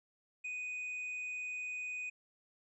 sine tone with tanh clipping, 2489 Hz, D#7, in tune, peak -39 dBFS, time 0.44-2.1 s, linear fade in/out 10 ms, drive 3 dB, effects resampled to 24000 Hz

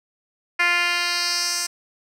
10% pulse tone with band-pass filter sweep, 349.2 Hz, F4, in tune, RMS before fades -22 dBFS, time 0.59-1.67 s, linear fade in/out 10 ms, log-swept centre 2200 to 7100 Hz, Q 2.2, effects none

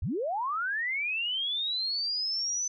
sine linear sweep, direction up, 51.5 to 6090 Hz, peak -28 dBFS, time 0.02-2.68 s, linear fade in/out 5 ms, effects none

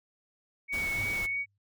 sine tone with vibrato, 2229 Hz, C#7, 9 cents sharp, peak -29 dBFS, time 0.68-1.46 s, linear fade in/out 50 ms, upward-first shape sine, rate 3.1 Hz, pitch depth 17 cents each way
pink noise, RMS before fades -40 dBFS, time 0.72-1.27 s, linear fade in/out 20 ms
sine tone with exponential decay, 100 Hz, G2, 35 cents sharp, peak -35 dBFS, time 0.98-1.58 s, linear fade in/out 5 ms, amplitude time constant 130 ms
effects none

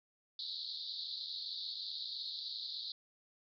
pink band-pass noise, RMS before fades -43 dBFS, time 0.39-2.92 s, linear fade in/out 2 ms, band 3700 to 4600 Hz, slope 96 dB/octave, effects none

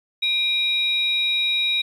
sine tone pair together, 2400 / 3810 Hz, D7 / A#7, +37 / +37 cents, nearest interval minor sixth, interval 800 cents, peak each -23 / -19 dBFS, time 0.22-1.82 s, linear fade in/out 10 ms, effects tanh soft clip ceiling -12 dBFS + 9-bit

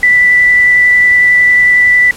sine tone with vibrato, 1975.5 Hz, B6, in tune, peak -4 dBFS, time 0.03-2.11 s, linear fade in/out 2 ms, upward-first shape triangle, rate 11 Hz, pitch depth 10 cents each way, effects pink hiss -31 dBFS RMS until 2.16 s + low-pass 12000 Hz 12 dB/octave

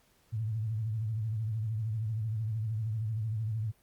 sine tone with vibrato, 110 Hz, A2, in tune, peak -30 dBFS, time 0.32-3.72 s, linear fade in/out 20 ms, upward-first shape sine, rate 13 Hz, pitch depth 88 cents each way, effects pink hiss -67 dBFS RMS until 3.82 s + Opus 48 kbps

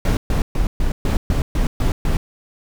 brown noise bursts, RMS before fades -17 dBFS, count 9, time 0.05-2.17 s, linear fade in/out 2 ms, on 120 ms, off 130 ms, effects none

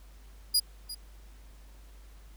sawtooth tone with echo, 4884 Hz, D#8, 33 cents flat, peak -19 dBFS, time 0.54-0.6 s, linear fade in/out 10 ms, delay 350 ms, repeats 1, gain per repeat -15 dB, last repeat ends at 0.95 s, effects added 50 Hz sine -49 dBFS peak until 2.36 s + pink hiss -61 dBFS RMS until 2.36 s

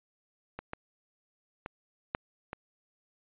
clicks, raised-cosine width 0.5 ms, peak -23 / -21 / -23 / -14 / -22 dBFS, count 5, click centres 0.59 / 0.734 / 1.661 / 2.149 / 2.531 s, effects resampled to 8000 Hz

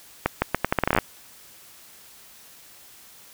accelerating click train, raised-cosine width 0.5 ms, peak -4 dBFS, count 14, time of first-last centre 0.26-0.986 s, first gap 160 ms, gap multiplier 0.79, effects white hiss -49 dBFS RMS until 3.33 s

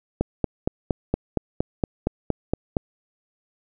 click train, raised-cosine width 2 ms, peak -7 dBFS, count 12, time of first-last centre 0.21-2.768 s, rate 4.3 Hz, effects none

